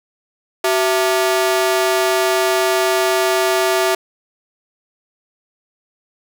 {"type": "ring-modulated tone", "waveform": "sawtooth", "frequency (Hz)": 520, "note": "C5", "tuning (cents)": -11, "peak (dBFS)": -7, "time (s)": [0.64, 3.95], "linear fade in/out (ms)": 5, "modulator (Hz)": 142, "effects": []}